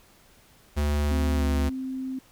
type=tone with pitch glide; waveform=square; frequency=73.5 to 71.7 Hz; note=D2 to D2; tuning=+2 to -41 cents; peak=-23 dBFS; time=0.76-1.7 s; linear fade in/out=20 ms; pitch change=-43 cents; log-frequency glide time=1.36-1.45 s
type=tone; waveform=sine; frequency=261.6 Hz; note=C4; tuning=in tune; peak=-29 dBFS; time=1.11-2.19 s; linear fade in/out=5 ms
effects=pink hiss -57 dBFS RMS until 2.31 s